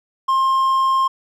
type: tone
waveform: triangle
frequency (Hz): 1062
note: C6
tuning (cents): +25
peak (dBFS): -12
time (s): 0.28-1.08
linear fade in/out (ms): 10
effects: none

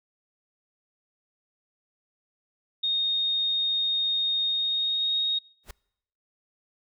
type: tone with pitch glide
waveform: sine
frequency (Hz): 3703 to 3740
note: A#7 to A#7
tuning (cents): -12 to +5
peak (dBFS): -23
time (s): 2.83-5.39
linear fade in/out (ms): 10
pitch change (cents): +17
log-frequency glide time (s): 4.46-5.21
type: noise with exponential growth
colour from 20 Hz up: pink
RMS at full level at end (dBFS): -36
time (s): 5.63-5.71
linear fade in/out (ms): 5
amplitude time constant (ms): 17
effects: noise-tail reverb RT60 0.8 s tail -25 dB re dry

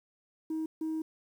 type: tone bursts at uneven times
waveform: sine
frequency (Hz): 317.1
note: D#4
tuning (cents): +33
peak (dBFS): -29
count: 2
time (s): 0.5-0.66 / 0.81-1.02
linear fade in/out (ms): 5
effects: tanh soft clip ceiling -29 dBFS + 10-bit

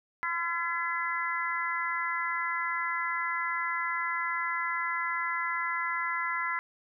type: harmonic tone with a mistuned harmonic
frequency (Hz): 340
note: F4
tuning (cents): -46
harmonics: 3 / 4 / 5 / 6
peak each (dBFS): -34 / -34 / -36 / -33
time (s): 0.23-6.59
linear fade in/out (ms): 0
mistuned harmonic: 6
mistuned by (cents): -16
effects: none

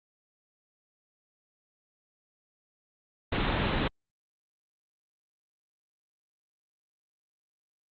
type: low-pass noise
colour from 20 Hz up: pink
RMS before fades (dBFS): -28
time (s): 3.32-3.88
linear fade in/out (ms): 5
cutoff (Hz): 3900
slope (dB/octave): 96
effects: Opus 32 kbps

